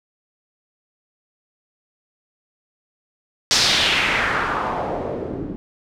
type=noise with low-pass filter sweep; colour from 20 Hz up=white; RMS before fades=-21 dBFS; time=3.51-5.56 s; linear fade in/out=0 ms; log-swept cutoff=5500 to 260 Hz; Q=2.3; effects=none